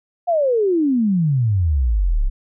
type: exponential sweep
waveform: sine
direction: down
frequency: 724 to 30.87 Hz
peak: -14 dBFS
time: 0.27-2.3 s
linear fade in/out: 20 ms
effects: none